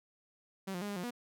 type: tone with pitch steps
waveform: sawtooth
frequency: 192.6 / 177.1 / 205.3 / 202.8 / 178.2 / 242.2 Hz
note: G3 / F3 / G#3 / G#3 / F3 / B3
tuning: -30 / +24 / -20 / -41 / +35 / -34 cents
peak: -33 dBFS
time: 0.67-1.108 s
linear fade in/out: 10 ms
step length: 73 ms
effects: none